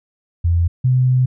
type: tone pair in turn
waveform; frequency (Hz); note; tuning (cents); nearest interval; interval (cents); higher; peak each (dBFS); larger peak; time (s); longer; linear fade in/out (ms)
sine; 85.2 / 127.66; F2 / C3; -42 / -42; perfect fifth; 700; second; -12 / -11; second; 0.44-0.68 / 0.84-1.26; second; 10
effects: none